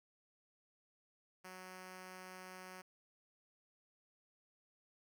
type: tone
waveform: 5% pulse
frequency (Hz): 185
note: F#3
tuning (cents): 0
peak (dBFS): -39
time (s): 1.44-2.82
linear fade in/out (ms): 10
effects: none